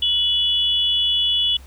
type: tone pair together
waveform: sine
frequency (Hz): 2960 / 3410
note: F#7 / G#7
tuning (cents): 0 / +45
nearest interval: major second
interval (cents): 245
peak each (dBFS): -19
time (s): 0.02-1.57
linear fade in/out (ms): 5
effects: added 66 Hz sine -40 dBFS peak until 1.66 s + pink hiss -50 dBFS RMS until 1.66 s